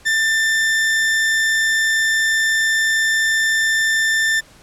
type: tone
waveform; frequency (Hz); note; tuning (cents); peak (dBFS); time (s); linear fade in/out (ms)
40% pulse; 1783; A6; +22; -14; 0.05-4.41; 20
effects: pink hiss -47 dBFS RMS until 4.62 s + low-pass 10000 Hz 12 dB/octave